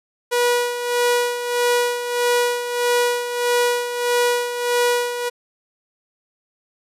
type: tone with tremolo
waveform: sawtooth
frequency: 485.1 Hz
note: B4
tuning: 31 cents flat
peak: -11 dBFS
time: 0.31-5.3 s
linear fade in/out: 20 ms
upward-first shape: sine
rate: 1.6 Hz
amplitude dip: 65%
effects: resampled to 32000 Hz